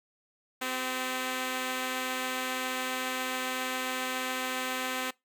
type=tone pair together; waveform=5% pulse; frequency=256.9 / 389 Hz; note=C4 / G4; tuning=-32 / -13 cents; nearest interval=perfect fifth; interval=719 cents; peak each=-20 / -29 dBFS; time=0.61-5.11 s; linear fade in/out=10 ms; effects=noise-tail reverb RT60 0.2 s tail -23 dB re dry